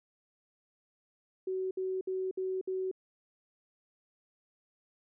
sine tone bursts, 375.6 Hz, F#4, 26 cents sharp, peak -31 dBFS, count 5, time 1.47-2.914 s, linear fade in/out 5 ms, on 240 ms, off 61 ms, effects none

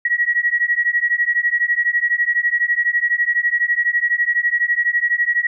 sine beating tone pair, 1907 / 1919 Hz, A#6 / A#6, +39 / +50 cents, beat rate 12 Hz, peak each -18 / -18 dBFS, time 0.05-5.47 s, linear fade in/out 5 ms, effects none

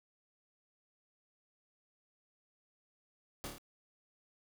pink noise with echo, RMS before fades -42 dBFS, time 3.44-3.47 s, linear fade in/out 0 ms, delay 28 ms, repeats 4, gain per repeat -3 dB, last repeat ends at 3.582 s, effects none

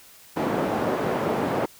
white band-pass noise, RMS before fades -25 dBFS, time 0.36-1.66 s, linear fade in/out 10 ms, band 170 to 630 Hz, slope 12 dB/octave, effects white hiss -50 dBFS RMS until 1.79 s

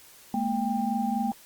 sine tone cluster, 212.7 / 236.8 / 793 Hz, G#3 / A#3 / G5, +42 / +27 / +20 cents, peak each -29 dBFS, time 0.34-1.32 s, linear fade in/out 2 ms, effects white hiss -52 dBFS RMS until 1.45 s + Opus 48 kbps

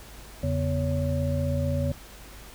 sine tone cluster, 85.2 / 141.1 / 246.1 / 562 Hz, F2 / C#3 / B3 / C#5, -42 / +31 / -6 / +24 cents, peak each -27 / -28 / -32 / -31 dBFS, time 0.43-1.92 s, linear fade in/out 5 ms, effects added 50 Hz sine -47 dBFS peak until 2.54 s + pink hiss -47 dBFS RMS until 2.54 s

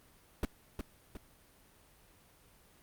brown noise with echo, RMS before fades -30 dBFS, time 0.43-0.45 s, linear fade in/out 2 ms, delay 360 ms, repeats 2, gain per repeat -6 dB, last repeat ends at 1.17 s, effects pink hiss -63 dBFS RMS until 2.82 s + Opus 32 kbps

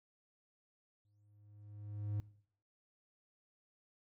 triangle tone with exponential growth, 103.83 Hz, G#2, in tune, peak -32 dBFS, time 1.05-2.2 s, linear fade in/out 0 ms, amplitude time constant 250 ms, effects noise-tail reverb RT60 0.6 s tail -20 dB re dry

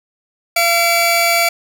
sawtooth tone pair together, 683.8 / 2300 Hz, F5 / D7, -37 / -37 cents, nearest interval octave + major sixth, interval 2100 cents, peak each -11 dBFS, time 0.56-1.49 s, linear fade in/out 5 ms, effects none

